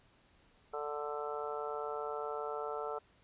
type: harmonic tone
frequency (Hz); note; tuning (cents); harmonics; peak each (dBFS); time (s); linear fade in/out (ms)
147.5; D3; +8; 3 / 4 / 5 / 6 / 7 / 8 / 9; -40 / -44 / -44 / -47 / -50 / -52 / -43; 0.73-2.99; 10
effects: pink hiss -67 dBFS RMS until 3.23 s + resampled to 8000 Hz